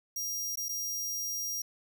sawtooth tone with dropouts, 5700 Hz, F8, 34 cents sharp, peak -30 dBFS, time 0.16-1.62 s, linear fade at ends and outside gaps 5 ms, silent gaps 0.557-0.573 / 0.685-0.691 s, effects none

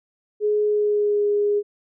sine tone with pitch glide, 420 to 412.1 Hz, G#4 to G#4, +19 to -13 cents, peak -17 dBFS, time 0.4-1.63 s, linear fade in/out 50 ms, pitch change -32 cents, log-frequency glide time 0.65-1.26 s, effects none

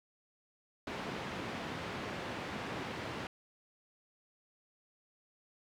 pink band-pass noise, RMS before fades -41 dBFS, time 0.87-3.27 s, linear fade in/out 2 ms, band 130 to 2900 Hz, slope 12 dB/octave, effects none

